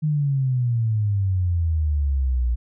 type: exponential sweep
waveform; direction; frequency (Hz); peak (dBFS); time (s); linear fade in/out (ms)
sine; down; 155.56 to 58.27; -18; 0.02-2.56; 20
effects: none